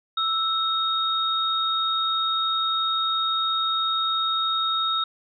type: tone pair together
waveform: sine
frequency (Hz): 1318.5 / 3729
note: E6 / A#7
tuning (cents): 0 / 0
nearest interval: octave + tritone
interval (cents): 1800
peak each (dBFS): -24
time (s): 0.17-5.04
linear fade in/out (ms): 5
effects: none